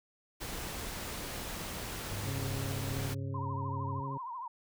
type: noise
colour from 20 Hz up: pink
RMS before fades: -40 dBFS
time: 0.4-3.15 s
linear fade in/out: 20 ms
type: tone with pitch glide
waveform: sine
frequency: 101.9 to 99.69 Hz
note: G#2 to G2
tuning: -32 to +30 cents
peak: -37 dBFS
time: 2.11-4.01 s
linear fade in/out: 10 ms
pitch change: -38 cents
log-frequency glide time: 2.24-3.8 s
type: harmonic tone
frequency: 136.5 Hz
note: C#3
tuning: 26 cents flat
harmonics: 1 / 2 / 3 / 4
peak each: -38 / -44 / -48 / -50 dBFS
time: 2.25-4.18 s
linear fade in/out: 10 ms
type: tone with vibrato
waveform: sine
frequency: 987.8 Hz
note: B5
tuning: in tune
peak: -38 dBFS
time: 3.34-4.48 s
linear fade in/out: 5 ms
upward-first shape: triangle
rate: 13 Hz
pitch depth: 150 cents each way
effects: none